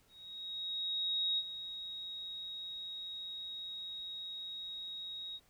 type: tone with ADSR envelope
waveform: sine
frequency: 3779 Hz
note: A#7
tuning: 23 cents sharp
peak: -30 dBFS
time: 0.08-5.4 s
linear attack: 1300 ms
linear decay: 45 ms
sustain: -11 dB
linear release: 45 ms
effects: pink hiss -69 dBFS RMS until 5.49 s